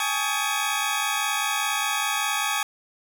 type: tone cluster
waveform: 20% pulse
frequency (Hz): 812 / 857 / 1129 / 1257 / 3317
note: G#5 / A5 / C#6 / D#6 / G#7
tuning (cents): -39 / -46 / +31 / +17 / -3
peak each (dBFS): -25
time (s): 0-2.63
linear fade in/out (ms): 2
effects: none